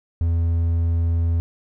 triangle tone, 83.8 Hz, E2, 29 cents sharp, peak -15 dBFS, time 0.21-1.4 s, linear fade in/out 0 ms, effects none

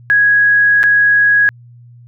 sine tone with dropouts, 1661.2 Hz, G#6, in tune, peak -7 dBFS, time 0.1-1.49 s, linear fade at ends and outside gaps 0 ms, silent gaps 0.831-0.838 s, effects added 120 Hz sine -37 dBFS peak until 2.07 s

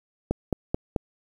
click train, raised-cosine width 2 ms, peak -10 dBFS, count 4, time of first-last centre 0.31-0.962 s, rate 4.6 Hz, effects 8-bit

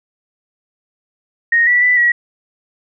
sine tone with pitch steps, 1864 / 1955 / 1984 / 1919 Hz, A#6 / B6 / B6 / A#6, -1 / -18 / +7 / +50 cents, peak -9 dBFS, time 1.52-2.12 s, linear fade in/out 5 ms, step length 150 ms, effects none

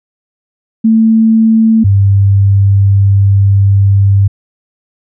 sine tone pair in turn, 222.9 / 99.01 Hz, A3 / G2, +23 / +18 cents, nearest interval octave + major second, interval 1405 cents, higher first, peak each -4 dBFS, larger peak neither, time 0.84-1.84 / 1.84-4.28 s, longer second, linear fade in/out 10 ms, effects none

